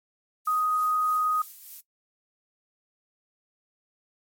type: noise with tremolo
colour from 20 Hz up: violet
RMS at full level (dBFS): -41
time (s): 0.45-1.81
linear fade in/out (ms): 10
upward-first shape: triangle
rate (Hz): 3.3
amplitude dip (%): 50
type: tone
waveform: sine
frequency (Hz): 1249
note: D#6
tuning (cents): +6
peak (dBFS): -22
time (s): 0.47-1.42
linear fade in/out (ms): 5
effects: noise-tail reverb RT60 0.1 s tail -17 dB re dry + MP3 64 kbps